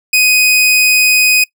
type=tone; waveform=sawtooth; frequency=2500 Hz; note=D#7; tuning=8 cents sharp; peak=-4 dBFS; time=0.13-1.44 s; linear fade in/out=5 ms; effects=noise-tail reverb RT60 0.1 s tail -22 dB re dry